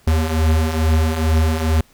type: beating tone pair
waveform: square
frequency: 77.78 / 80.08 Hz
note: D#2 / E2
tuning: 0 / -50 cents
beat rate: 2.3 Hz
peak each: -21 / -16 dBFS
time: 0.07-1.81 s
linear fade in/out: 5 ms
effects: pink hiss -53 dBFS RMS until 1.93 s